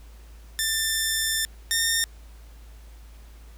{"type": "tone pair in turn", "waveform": "10% pulse", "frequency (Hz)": [1781, 1821.6], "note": ["A6", "A#6"], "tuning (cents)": [21, -40], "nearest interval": "unison", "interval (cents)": 39, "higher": "second", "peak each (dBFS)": [-14, -12], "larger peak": "second", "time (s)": [[0.59, 1.45], [1.71, 2.04]], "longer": "first", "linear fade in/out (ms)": 0, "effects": ["added 55 Hz sine -43 dBFS peak until 3.57 s", "pink hiss -56 dBFS RMS until 3.57 s"]}